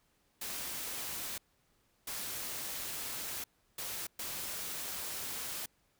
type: noise bursts at uneven times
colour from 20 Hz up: white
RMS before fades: -40 dBFS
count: 4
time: 0.41-1.38 / 2.07-3.44 / 3.78-4.07 / 4.19-5.66 s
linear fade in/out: 5 ms
effects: pink hiss -73 dBFS RMS until 5.99 s